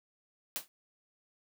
white noise with exponential decay, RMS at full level -32 dBFS, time 0.56-0.68 s, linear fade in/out 0 ms, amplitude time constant 25 ms, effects high-pass 200 Hz 12 dB/octave

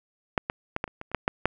clicks, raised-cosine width 0.5 ms, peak -7 / -12 / -12 / -12 / -27 / -22 / -29 / -8 / -7 / -6 dBFS, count 10, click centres 0.378 / 0.499 / 0.764 / 0.841 / 0.878 / 1.014 / 1.116 / 1.147 / 1.279 / 1.456 s, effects none

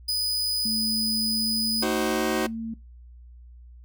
40% pulse tone, 4978 Hz, D#8, in tune, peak -22 dBFS, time 0.08-1.84 s, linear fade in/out 10 ms
sine tone with pitch glide, 220 to 225.8 Hz, A3 to A3, 0 to +45 cents, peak -29 dBFS, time 0.65-2.74 s, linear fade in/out 5 ms, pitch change +45 cents, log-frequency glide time 1.19-2.22 s
sawtooth chord, C diminished, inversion first, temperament just, 314 / 376.7 / 523.3 Hz, Eb4 / Gb4 / C5, +16 / +31 / 0 cents, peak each -24 / -23 / -27 dBFS, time 1.82-2.47 s, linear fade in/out 10 ms
effects noise-tail reverb RT60 0.2 s tail -21 dB re dry + added 60 Hz sine -44 dBFS peak until 3.84 s

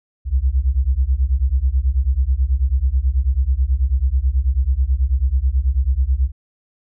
sine beating tone pair, 60.9 / 70.1 Hz, B1 / C#2, -24 / +20 cents, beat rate 9.2 Hz, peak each -17 dBFS, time 0.25-6.32 s, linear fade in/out 50 ms, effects none

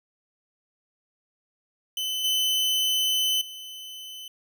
40% pulse tone with level steps, 3032 Hz, F#7, 42 cents sharp, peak -26 / -21 / -37 dBFS, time 1.97-4.28 s, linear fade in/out 2 ms, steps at 2.24 / 3.41 s, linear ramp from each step 5 ms, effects none

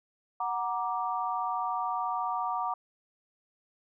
sine chord, Gb augmented, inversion none, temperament equal with one note detuned, 740 / 940.4 / 1174.7 Hz, Gb5 / Bb5 / D6, 0 / +15 / 0 cents, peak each -33 dBFS, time 0.4-2.74 s, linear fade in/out 5 ms, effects none

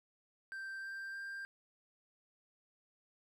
triangle tone with pitch steps, 1568 / 1578 / 1588.1 Hz, G6 / G6 / G6, 0 / +11 / +22 cents, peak -40 dBFS, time 0.52-1.45 s, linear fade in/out 0 ms, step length 310 ms, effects none

